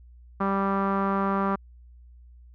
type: tone with low-pass filter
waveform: sawtooth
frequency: 196 Hz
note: G3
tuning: in tune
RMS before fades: -25 dBFS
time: 0.4-1.56 s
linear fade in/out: 10 ms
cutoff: 1200 Hz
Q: 4.3
effects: added 60 Hz sine -47 dBFS peak until 2.54 s

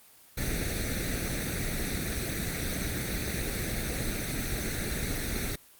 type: noise with comb filter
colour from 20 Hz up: pink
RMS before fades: -31 dBFS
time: 0.37-5.56 s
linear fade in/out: 10 ms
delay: 0.49 ms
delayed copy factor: +0.95
effects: white hiss -56 dBFS RMS until 5.79 s + Opus 24 kbps

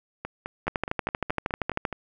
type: two click trains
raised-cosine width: 0.5 ms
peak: -10 / -17 dBFS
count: 16 / 9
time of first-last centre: 0.68-1.852 / 0.25-1.927 s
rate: 12.8 / 4.77 Hz
effects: none

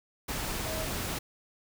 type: tone in noise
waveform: sine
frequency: 635 Hz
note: D#5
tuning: 35 cents sharp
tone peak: -38 dBFS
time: 0.65-0.86 s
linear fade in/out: 10 ms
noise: pink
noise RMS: -34 dBFS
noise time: 0.28-1.19 s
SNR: -7 dB
effects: none

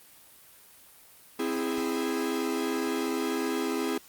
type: chord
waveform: 45% pulse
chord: C augmented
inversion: none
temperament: equal with one note detuned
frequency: 261.6 / 329.6 / 412.4 Hz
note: C4 / E4 / G#4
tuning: 0 / 0 / -12 cents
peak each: -32 dBFS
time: 1.39-3.98 s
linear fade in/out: 5 ms
effects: white hiss -54 dBFS RMS until 4.08 s + Opus 32 kbps

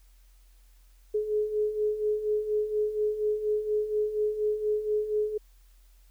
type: beating tone pair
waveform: sine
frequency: 420.7 / 424.9 Hz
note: G#4 / G#4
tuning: +22 / +40 cents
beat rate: 4.2 Hz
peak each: -32 / -26 dBFS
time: 1.14-5.38 s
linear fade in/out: 10 ms
effects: added 43 Hz sine -54 dBFS peak until 6.1 s + white hiss -67 dBFS RMS until 6.1 s

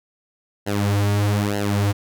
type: tone with flanger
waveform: sawtooth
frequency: 102.2 Hz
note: G#2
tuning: 27 cents flat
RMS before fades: -20 dBFS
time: 0.66-1.93 s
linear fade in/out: 20 ms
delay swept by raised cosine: 0.84 to 5.94 ms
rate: 1.1 Hz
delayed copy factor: -0.9
effects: none

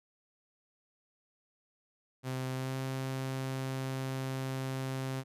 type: tone with pitch glide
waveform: sawtooth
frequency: 130 to 132.35 Hz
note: C3 to C3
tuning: -11 to +20 cents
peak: -30 dBFS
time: 2.23-5.24 s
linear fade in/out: 50 ms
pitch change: +31 cents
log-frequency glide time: 2.53-2.76 s
effects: resampled to 32000 Hz

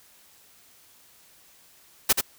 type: noise with echo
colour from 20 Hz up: white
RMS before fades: -18 dBFS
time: 2.09-2.13 s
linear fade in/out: 10 ms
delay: 82 ms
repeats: 1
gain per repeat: -5 dB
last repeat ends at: 2.212 s
effects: white hiss -56 dBFS RMS until 2.38 s

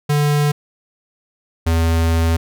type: tone pair in turn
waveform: square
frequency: 146.83 / 82.41 Hz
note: D3 / E2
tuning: 0 / 0 cents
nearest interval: minor seventh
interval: 1000 cents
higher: first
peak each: -14 dBFS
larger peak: neither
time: 0.09-0.52 / 1.66-2.37 s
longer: second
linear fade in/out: 10 ms
effects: none

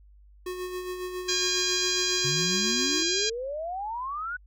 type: tone with tremolo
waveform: square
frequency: 364.3 Hz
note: F#4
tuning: 27 cents flat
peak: -31 dBFS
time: 0.46-3.03 s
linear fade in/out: 5 ms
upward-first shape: sine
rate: 7.3 Hz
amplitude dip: 45%
type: harmonic tone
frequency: 811 Hz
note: G#5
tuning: 41 cents flat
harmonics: 2 / 3 / 4 / 5 / 6 / 7 / 8 / 9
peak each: -36 / -35 / -32 / -31 / -30 / -35 / -33 / -36 dBFS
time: 1.28-3.3 s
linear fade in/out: 10 ms
type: exponential sweep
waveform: sine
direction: up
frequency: 134.6 to 1507 Hz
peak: -30 dBFS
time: 2.24-4.37 s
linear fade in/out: 10 ms
effects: added 50 Hz sine -51 dBFS peak until 4.46 s

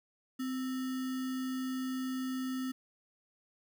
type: tone with sample-and-hold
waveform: sine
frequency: 258.6 Hz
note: C4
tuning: 20 cents flat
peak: -33 dBFS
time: 0.39-2.72 s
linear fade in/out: 10 ms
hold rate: 1575 Hz
effects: none

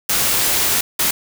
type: noise bursts at uneven times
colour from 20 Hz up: white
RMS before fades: -17 dBFS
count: 2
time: 0.09-0.81 / 0.99-1.11 s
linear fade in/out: 5 ms
effects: none

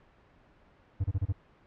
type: tone bursts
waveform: triangle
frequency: 96.1 Hz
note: G2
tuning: 34 cents flat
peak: -23 dBFS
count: 5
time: 1-1.326 s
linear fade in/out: 10 ms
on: 42 ms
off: 29 ms
effects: pink hiss -61 dBFS RMS until 1.66 s + low-pass 2000 Hz 12 dB/octave

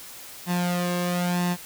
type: tone with flanger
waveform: sawtooth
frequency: 176.9 Hz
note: F3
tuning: 23 cents sharp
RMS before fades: -25 dBFS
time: 0.46-1.57 s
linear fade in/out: 50 ms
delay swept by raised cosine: 1.1 to 1.82 ms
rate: 1 Hz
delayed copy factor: +0.7
effects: white hiss -42 dBFS RMS until 1.65 s

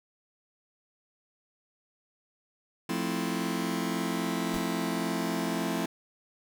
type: chord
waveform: sawtooth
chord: F major seventh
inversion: none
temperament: just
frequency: 174.61 / 218.3 / 261.9 / 327.4 Hz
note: F3 / A3 / C4 / E4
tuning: 0 / -13 / +2 / -12 cents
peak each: -30 dBFS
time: 2.89-5.86 s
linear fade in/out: 5 ms
type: noise with exponential decay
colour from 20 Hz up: pink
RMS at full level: -36 dBFS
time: 4.54-4.71 s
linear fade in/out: 1 ms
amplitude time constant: 36 ms
effects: none

